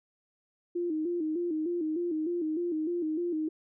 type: tone with vibrato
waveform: sine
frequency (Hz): 329.6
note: E4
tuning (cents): 0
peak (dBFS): -28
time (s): 0.75-3.49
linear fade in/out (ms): 10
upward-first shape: square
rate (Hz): 3.3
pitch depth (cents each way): 97
effects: none